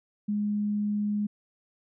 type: tone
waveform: sine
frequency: 207.7 Hz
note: G#3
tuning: in tune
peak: -25 dBFS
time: 0.28-1.27 s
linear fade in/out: 10 ms
effects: none

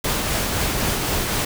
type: noise with tremolo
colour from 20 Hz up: pink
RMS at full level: -21 dBFS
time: 0.04-1.45 s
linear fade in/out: 5 ms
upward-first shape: triangle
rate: 3.9 Hz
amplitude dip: 30%
effects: none

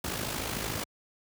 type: noise with amplitude modulation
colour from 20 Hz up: pink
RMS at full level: -31 dBFS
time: 0.04-0.84 s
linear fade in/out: 5 ms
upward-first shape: sine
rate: 53.3 Hz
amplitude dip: 55%
effects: high-pass 60 Hz 12 dB/octave

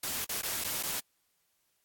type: noise with dropouts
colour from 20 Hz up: white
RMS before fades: -34 dBFS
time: 0.03-1 s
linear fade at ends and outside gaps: 5 ms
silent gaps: 0.247-0.291 / 0.415-0.431 / 0.64-0.644 / 0.829-0.833 s
effects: white hiss -75 dBFS RMS until 1.84 s + AAC 64 kbps

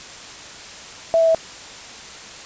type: tone with pitch steps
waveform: sine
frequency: 659.3 / 654.7 / 650.2 Hz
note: E5 / E5 / E5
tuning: 0 / -12 / -24 cents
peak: -12 dBFS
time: 1.14-1.347 s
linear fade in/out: 0 ms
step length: 69 ms
effects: white hiss -37 dBFS RMS until 2.45 s + resampled to 16000 Hz

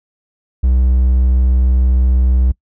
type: tone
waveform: triangle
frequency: 63.2 Hz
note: B1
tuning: 41 cents sharp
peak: -7 dBFS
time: 0.63-2.52 s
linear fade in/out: 10 ms
effects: noise-tail reverb RT60 0.1 s tail -24 dB re dry

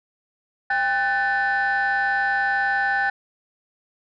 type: tone cluster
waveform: sine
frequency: 794 / 1508 / 1769 Hz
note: G5 / F#6 / A6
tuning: +22 / +32 / +9 cents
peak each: -22 dBFS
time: 0.7-3.1 s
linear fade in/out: 5 ms
effects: tanh soft clip ceiling -14 dBFS

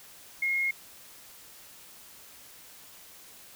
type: tone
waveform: sine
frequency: 2151 Hz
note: C7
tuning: 47 cents sharp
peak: -25 dBFS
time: 0.42-0.71 s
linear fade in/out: 5 ms
effects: white hiss -51 dBFS RMS until 3.55 s

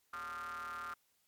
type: ring-modulated tone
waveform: square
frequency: 82.41 Hz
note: E2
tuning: in tune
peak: -39 dBFS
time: 0.13-0.94 s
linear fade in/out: 5 ms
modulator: 1300 Hz
effects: white hiss -75 dBFS RMS until 1.27 s + MP3 96 kbps

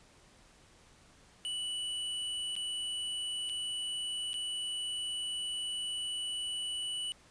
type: tone with dropouts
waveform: square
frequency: 2960 Hz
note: F#7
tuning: in tune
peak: -35 dBFS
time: 1.45-7.12 s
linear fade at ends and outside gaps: 0 ms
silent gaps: 2.554-2.564 / 3.492-3.496 / 4.332-4.341 s
effects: pink hiss -61 dBFS RMS until 7.3 s + resampled to 22050 Hz

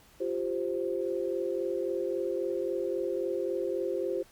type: chord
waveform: sine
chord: F suspended second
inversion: none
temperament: just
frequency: 349.2 / 392.9 / 523.8 Hz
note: F4 / G4 / C5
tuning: 0 / +4 / +2 cents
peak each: -33 dBFS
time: 0.2-4.23 s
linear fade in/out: 10 ms
effects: pink hiss -59 dBFS RMS until 4.31 s + Opus 48 kbps

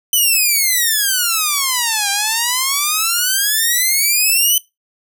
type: exponential two-way sweep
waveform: 5% pulse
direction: down then up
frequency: 3045 to 790 to 3045 Hz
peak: -3 dBFS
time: 0.13-4.58 s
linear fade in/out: 2 ms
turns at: 2.1 s
effects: noise-tail reverb RT60 0.2 s tail -20 dB re dry

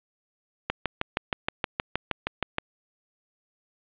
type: click train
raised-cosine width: 0.3 ms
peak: -8 dBFS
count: 13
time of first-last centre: 0.7-2.584 s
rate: 6.37 Hz
effects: resampled to 8000 Hz + 7-bit

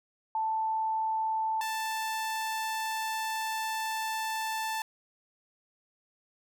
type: tone pair in turn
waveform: sine / sawtooth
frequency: 882 / 882 Hz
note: A5 / A5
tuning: +4 / +4 cents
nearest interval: unison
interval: 0 cents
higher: neither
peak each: -27 dBFS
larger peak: neither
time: 0.35-1.61 / 1.61-4.82 s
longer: second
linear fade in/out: 2 ms
effects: none

